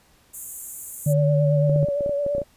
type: high-pass noise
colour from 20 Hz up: pink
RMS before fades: -35 dBFS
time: 0.33-1.14 s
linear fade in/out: 20 ms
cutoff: 6800 Hz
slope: 96 dB/octave
type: tone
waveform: sine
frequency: 148.7 Hz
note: D3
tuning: 22 cents sharp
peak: -17 dBFS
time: 1.06-1.85 s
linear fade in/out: 5 ms
type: tone with vibrato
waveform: sine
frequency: 572 Hz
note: D5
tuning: 46 cents flat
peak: -21 dBFS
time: 1.06-2.44 s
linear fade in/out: 50 ms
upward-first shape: sine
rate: 8.9 Hz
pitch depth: 33 cents each way
type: clicks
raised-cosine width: 2 ms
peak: -19 dBFS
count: 11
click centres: 1.696 / 1.761 / 1.829 / 1.886 / 2.008 / 2.062 / 2.094 / 2.264 / 2.35 / 2.382 / 2.417 s
effects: pink hiss -58 dBFS RMS until 2.56 s + resampled to 32000 Hz